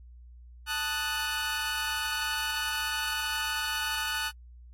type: chord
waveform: 20% pulse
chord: D# diminished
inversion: second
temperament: equal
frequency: 880 / 1244.5 / 1480 Hz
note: A5 / D#6 / F#6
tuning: 0 / 0 / 0 cents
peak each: -31 / -32 / -26 dBFS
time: 0.66-4.32 s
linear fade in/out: 50 ms
effects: added 60 Hz sine -47 dBFS peak until 4.73 s + AAC 48 kbps